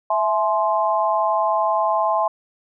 sine chord, E augmented, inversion none, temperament equal with one note detuned, 659.3 / 849 / 1046.5 Hz, E5 / G#5 / B#5, 0 / +38 / 0 cents, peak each -21 dBFS, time 0.1-2.28 s, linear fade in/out 5 ms, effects none

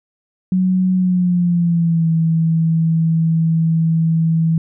sine tone with pitch glide, 185 to 162.92 Hz, F#3 to E3, 0 to -20 cents, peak -12 dBFS, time 0.52-4.58 s, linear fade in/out 2 ms, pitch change -220 cents, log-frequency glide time 0.95-2.09 s, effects none

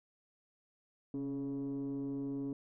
sine tone with frequency modulation, 277.2 Hz, C#4, in tune, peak -34 dBFS, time 1.14-2.53 s, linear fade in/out 2 ms, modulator 144 Hz, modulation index 0.61, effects tanh soft clip ceiling -33 dBFS

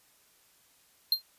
square tone with exponential decay, 4186 Hz, C8, in tune, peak -19 dBFS, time 1.12-1.22 s, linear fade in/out 2 ms, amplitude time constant 21 ms, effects white hiss -64 dBFS RMS until 1.38 s + resampled to 32000 Hz

